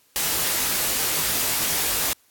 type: noise with comb filter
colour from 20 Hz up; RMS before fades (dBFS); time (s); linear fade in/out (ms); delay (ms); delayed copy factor
white; -23; 0.16-2.13; 0; 19; +0.6
effects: white hiss -60 dBFS RMS until 2.3 s + AAC 64 kbps